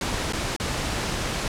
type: noise with dropouts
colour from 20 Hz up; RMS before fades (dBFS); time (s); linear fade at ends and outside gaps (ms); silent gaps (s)
pink; -27; 0.01-1.48; 2; 0.325-0.333 / 0.564-0.599
effects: low-pass 8000 Hz 12 dB/octave